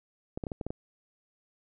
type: clicks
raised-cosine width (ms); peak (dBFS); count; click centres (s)
2; -21; 7; 0.375 / 0.438 / 0.468 / 0.518 / 0.612 / 0.666 / 0.705
effects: none